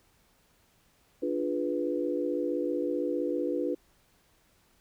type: chord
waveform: sine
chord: D diminished seventh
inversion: none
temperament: equal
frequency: 293.7 / 349.2 / 415.3 / 493.9 Hz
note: D4 / F4 / Ab4 / Cb5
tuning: 0 / 0 / 0 / 0 cents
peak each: -32 / -32 / -38 / -32 dBFS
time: 1.22-3.75 s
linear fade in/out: 10 ms
effects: pink hiss -66 dBFS RMS until 4.8 s